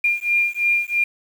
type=beating tone pair; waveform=sine; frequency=2401 / 2404 Hz; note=D7 / D7; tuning=+38 / +40 cents; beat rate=3 Hz; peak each=-20 dBFS; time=0.04-1.04 s; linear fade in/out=5 ms; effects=7-bit